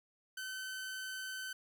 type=tone; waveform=sawtooth; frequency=1527 Hz; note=G6; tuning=46 cents flat; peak=-37 dBFS; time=0.37-1.53 s; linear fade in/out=5 ms; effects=none